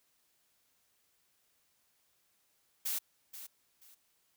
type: noise with echo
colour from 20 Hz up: blue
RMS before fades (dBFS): -35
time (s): 2.85-2.99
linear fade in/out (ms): 10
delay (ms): 480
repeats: 2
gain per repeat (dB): -12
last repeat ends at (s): 3.95
effects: white hiss -74 dBFS RMS until 4.36 s